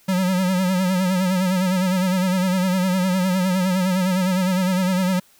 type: tone with vibrato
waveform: square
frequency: 185 Hz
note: F#3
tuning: in tune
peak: -18 dBFS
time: 0.08-5.2 s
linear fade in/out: 10 ms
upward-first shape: sine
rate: 9.8 Hz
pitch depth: 63 cents each way
effects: white hiss -55 dBFS RMS until 5.39 s